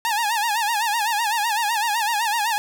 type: tone with vibrato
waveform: sawtooth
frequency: 880 Hz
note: A5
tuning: in tune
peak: -16 dBFS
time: 0.05-2.58 s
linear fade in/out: 0 ms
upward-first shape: sine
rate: 7.9 Hz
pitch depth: 130 cents each way
effects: none